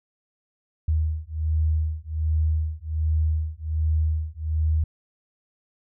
sine beating tone pair, 77.78 / 79.08 Hz, D#2 / D#2, 0 / +29 cents, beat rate 1.3 Hz, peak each -24 dBFS, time 0.88-4.84 s, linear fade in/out 5 ms, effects none

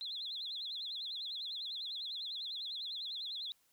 sine tone with vibrato, 3729 Hz, A#7, in tune, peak -39 dBFS, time 0.01-3.52 s, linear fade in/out 0 ms, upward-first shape sine, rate 10 Hz, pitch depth 200 cents each way, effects white hiss -73 dBFS RMS until 3.72 s

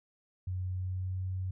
sine tone with pitch glide, 92 to 93.23 Hz, F#2 to F#2, -9 to +14 cents, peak -32 dBFS, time 0.47-1.51 s, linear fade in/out 5 ms, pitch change +23 cents, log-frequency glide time 0.68-1.25 s, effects none

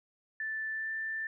sine tone with pitch glide, 1760 to 1774.3 Hz, A6 to A6, 0 to +14 cents, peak -33 dBFS, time 0.4-1.27 s, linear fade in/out 2 ms, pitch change +14 cents, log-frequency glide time 0.71-0.92 s, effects none

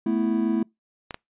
triangle chord, A suspended second, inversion none, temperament equal, 220 / 246.9 / 329.6 Hz, A3 / B3 / E4, 0 / 0 / 0 cents, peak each -22 / -25 / -23 dBFS, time 0.06-0.63 s, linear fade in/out 5 ms
clicks, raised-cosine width 0.3 ms, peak -17 dBFS, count 2, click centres 1.108 / 1.144 s
effects noise-tail reverb RT60 0.2 s tail -26 dB re dry + resampled to 8000 Hz

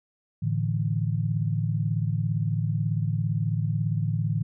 sine chord, A suspended fourth, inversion none, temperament equal, 110 / 146.83 / 164.81 Hz, A2 / D3 / E3, 0 / 0 / 0 cents, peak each -26 / -28 / -29 dBFS, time 0.42-4.43 s, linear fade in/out 10 ms, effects none

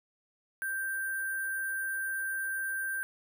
sine tone with sample-and-hold, 1571 Hz, G6, 3 cents sharp, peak -31 dBFS, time 0.62-3.03 s, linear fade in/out 0 ms, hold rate 11025 Hz, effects none

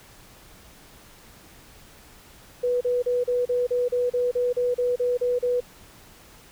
sine tone bursts, 491.5 Hz, B4, 8 cents flat, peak -20 dBFS, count 14, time 2.63-5.605 s, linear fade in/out 10 ms, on 180 ms, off 35 ms, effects pink hiss -50 dBFS RMS until 6.51 s

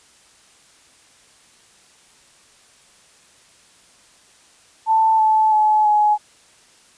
sine tone with pitch steps, 885 / 870.3 / 855.8 / 841.6 Hz, A5 / A5 / A5 / G#5, +10 / -19 / -48 / +23 cents, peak -12 dBFS, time 4.86-6.18 s, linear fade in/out 50 ms, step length 330 ms, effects white hiss -52 dBFS RMS until 6.97 s + resampled to 22050 Hz

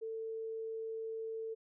sine tone, 446.7 Hz, A4, 26 cents sharp, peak -38 dBFS, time 0.01-1.55 s, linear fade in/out 20 ms, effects none

